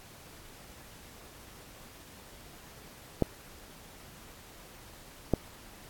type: clicks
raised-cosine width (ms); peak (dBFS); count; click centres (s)
2; -10; 2; 3.223 / 5.337
effects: pink hiss -52 dBFS RMS until 5.89 s + AAC 64 kbps